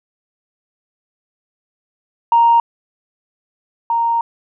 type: tone pair in turn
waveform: sine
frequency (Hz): 932.3 / 928.9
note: A#5 / A#5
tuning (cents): 0 / -6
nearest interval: unison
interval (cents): 6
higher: first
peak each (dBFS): -7 / -13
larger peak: first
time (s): 2.32-2.6 / 3.9-4.21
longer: second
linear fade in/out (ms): 2
effects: tanh soft clip ceiling -3 dBFS